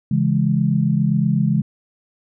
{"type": "chord", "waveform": "sine", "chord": "C# minor", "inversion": "none", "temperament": "just", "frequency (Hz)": [138.59, 166.31, 207.9], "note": ["C#3", "E3", "G#3"], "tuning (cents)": [0, 16, 2], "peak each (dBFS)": -19, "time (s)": [0.11, 1.62], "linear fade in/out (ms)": 5, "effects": []}